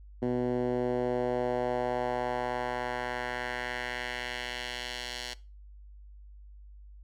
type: tone with band-pass filter sweep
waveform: 10% pulse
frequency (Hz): 123.47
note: B2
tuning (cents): 0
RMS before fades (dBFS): -32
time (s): 0.22-5.34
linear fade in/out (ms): 5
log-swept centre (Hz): 290 to 4200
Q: 1.3
effects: noise-tail reverb RT60 0.3 s tail -20 dB re dry + added 50 Hz sine -47 dBFS peak until 7.03 s